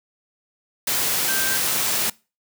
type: tone in noise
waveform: sine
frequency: 1568 Hz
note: G6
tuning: in tune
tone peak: -26 dBFS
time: 1.28-1.57 s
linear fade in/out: 5 ms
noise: white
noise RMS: -22 dBFS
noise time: 0.87-2.1 s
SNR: -7 dB
effects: noise-tail reverb RT60 0.3 s tail -23 dB re dry + high-pass 100 Hz 12 dB/octave